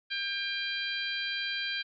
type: harmonic tone with a mistuned harmonic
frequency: 798 Hz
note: G5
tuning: 31 cents sharp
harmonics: 2 / 3 / 4 / 5 / 6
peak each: -35 / -37 / -36 / -38 / -41 dBFS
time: 0.1-1.83 s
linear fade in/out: 20 ms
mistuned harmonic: 6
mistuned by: -39 cents
effects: MP3 96 kbps